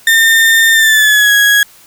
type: tone with pitch glide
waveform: 35% pulse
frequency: 1811 to 1660.7 Hz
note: A6 to G#6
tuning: +49 to -1 cents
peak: -4 dBFS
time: 0.07-1.63 s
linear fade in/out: 2 ms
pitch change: -150 cents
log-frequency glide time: 0.73-1.32 s
effects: white hiss -42 dBFS RMS until 1.86 s